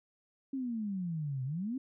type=exponential two-way sweep; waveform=sine; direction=down then up; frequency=275.5 to 126.2 to 275.5 Hz; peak=-33 dBFS; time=0.53-1.78 s; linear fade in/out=5 ms; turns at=1.44 s; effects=none